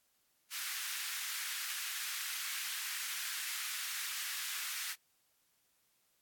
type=high-pass noise; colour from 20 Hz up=pink; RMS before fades=-40 dBFS; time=0.5-4.96 s; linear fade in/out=50 ms; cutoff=1500 Hz; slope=24 dB/octave; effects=white hiss -75 dBFS RMS until 6.21 s + AAC 64 kbps